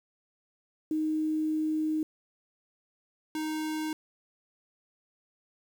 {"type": "tone pair in turn", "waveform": ["sine", "square"], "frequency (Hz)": [311.1, 311.1], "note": ["D#4", "D#4"], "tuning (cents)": [0, 0], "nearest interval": "unison", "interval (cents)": 0, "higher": "neither", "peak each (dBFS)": [-26, -31], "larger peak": "first", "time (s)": [[0.91, 2.03], [3.35, 3.93]], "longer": "first", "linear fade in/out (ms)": 2, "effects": ["9-bit"]}